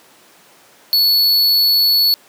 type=tone; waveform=square; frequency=4416 Hz; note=C#8; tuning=7 cents flat; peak=-11 dBFS; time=0.93-2.14 s; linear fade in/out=0 ms; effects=pink hiss -47 dBFS RMS until 2.28 s + high-pass 300 Hz 12 dB/octave